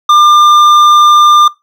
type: tone with hard clipping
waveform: sine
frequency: 1198 Hz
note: D6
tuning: 34 cents sharp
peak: -4 dBFS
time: 0.09-1.48 s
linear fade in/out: 5 ms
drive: 8 dB
effects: noise-tail reverb RT60 0.2 s tail -20 dB re dry